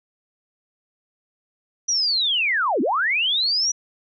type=linear two-way sweep; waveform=sine; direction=down then up; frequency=5920 to 220 to 5920 Hz; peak=-18 dBFS; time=1.88-3.72 s; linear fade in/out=10 ms; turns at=2.81 s; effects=none